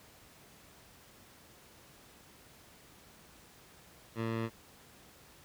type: tone with low-pass filter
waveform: 15% pulse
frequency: 113.6 Hz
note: A#2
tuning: 44 cents flat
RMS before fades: -35 dBFS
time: 4.15-4.5 s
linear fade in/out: 50 ms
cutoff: 2800 Hz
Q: 0.89
effects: pink hiss -58 dBFS RMS until 5.44 s + high-pass 60 Hz 12 dB/octave